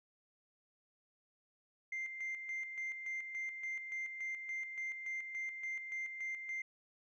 sine tone with tremolo, 2093 Hz, C7, in tune, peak -36 dBFS, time 1.92-6.62 s, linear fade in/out 5 ms, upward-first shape square, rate 3.5 Hz, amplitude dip 55%, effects tanh soft clip ceiling -35 dBFS

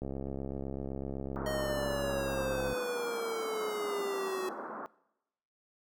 click train, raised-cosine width 2 ms, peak -25 dBFS, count 185, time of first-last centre 0.02-2.73 s, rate 67.9 Hz
white band-pass noise, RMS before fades -41 dBFS, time 1.36-4.86 s, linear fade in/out 0 ms, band 200 to 1400 Hz, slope 48 dB/octave
square exponential sweep, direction down, 626 to 370 Hz, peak -34 dBFS, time 1.46-4.49 s, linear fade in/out 2 ms
effects noise-tail reverb RT60 0.9 s tail -22 dB re dry

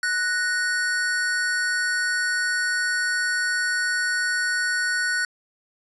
square tone pair together, 1480 / 1857.2 Hz, F#6 / A#6, 0 / -7 cents, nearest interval major third, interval 393 cents, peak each -23 / -29 dBFS, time 0.03-5.25 s, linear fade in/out 2 ms, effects resampled to 24000 Hz + 9-bit

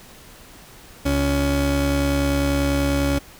30% pulse tone pair together, 70.15 / 280.6 Hz, C#2 / C#4, +21 / +21 cents, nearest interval 2 octaves, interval 2400 cents, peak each -19 dBFS, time 1.05-3.19 s, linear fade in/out 10 ms, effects pink hiss -45 dBFS RMS until 3.39 s

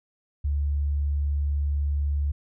sine tone, 72 Hz, D2, 34 cents flat, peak -22 dBFS, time 0.44-2.32 s, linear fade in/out 10 ms, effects none

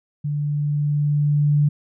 sine tone with level ramp, 146.83 Hz, D3, in tune, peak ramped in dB -21 to -13 dBFS, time 0.24-1.69 s, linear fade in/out 10 ms, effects none

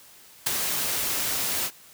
white noise with ADSR envelope, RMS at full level -19 dBFS, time 0.46-1.71 s, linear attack 11 ms, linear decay 3 ms, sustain -8 dB, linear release 59 ms, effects white hiss -51 dBFS RMS until 1.93 s + high-pass 60 Hz 12 dB/octave

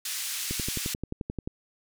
white band-pass noise, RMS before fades -33 dBFS, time 0.05-0.94 s, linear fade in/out 5 ms, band 2100 to 11000 Hz, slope 12 dB/octave
click train, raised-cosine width 3 ms, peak -19 dBFS, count 12, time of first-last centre 0.51-1.475 s, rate 11.4 Hz
effects none

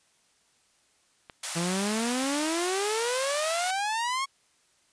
clicks, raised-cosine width 0.3 ms, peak -26 dBFS, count 2, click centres 1.298 / 2.238 s
white high-pass noise, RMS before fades -32 dBFS, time 1.43-3.71 s, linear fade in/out 5 ms, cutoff 570 Hz, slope 48 dB/octave
sawtooth exponential sweep, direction up, 164.81 to 1108.7 Hz, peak -23 dBFS, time 1.55-4.26 s, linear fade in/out 20 ms
effects white hiss -66 dBFS RMS until 4.92 s + resampled to 22050 Hz

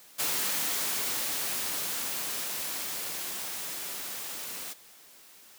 white noise with level ramp, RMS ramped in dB -29 to -39 dBFS, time 0.18-4.74 s, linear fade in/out 20 ms, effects white hiss -54 dBFS RMS until 5.58 s + high-pass 150 Hz 12 dB/octave

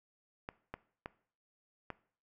clicks, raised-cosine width 0.5 ms, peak -25 dBFS, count 4, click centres 0.489 / 0.74 / 1.059 / 1.903 s, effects noise-tail reverb RT60 0.5 s tail -19 dB re dry

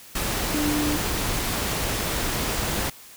sine tone in noise, 297 Hz, D4, 20 cents sharp, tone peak -23 dBFS, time 0.54-0.97 s, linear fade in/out 5 ms, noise pink, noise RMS -26 dBFS, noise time 0.15-2.9 s, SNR 0 dB, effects white hiss -46 dBFS RMS until 3.16 s

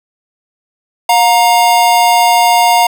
square tone pair together, 713 / 933 Hz, F5 / A#5, +36 / +1 cents, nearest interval perfect fourth, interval 465 cents, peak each -10 dBFS, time 1.09-2.87 s, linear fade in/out 5 ms, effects none

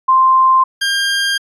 sine / 20% pulse tone pair in turn, 1046.5 / 1603 Hz, C6 / G6, 0 / +38 cents, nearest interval perfect fifth, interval 738 cents, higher second, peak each -7 / -9 dBFS, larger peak first, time 0.08-0.64 / 0.81-1.38 s, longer second, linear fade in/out 10 ms, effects resampled to 24000 Hz

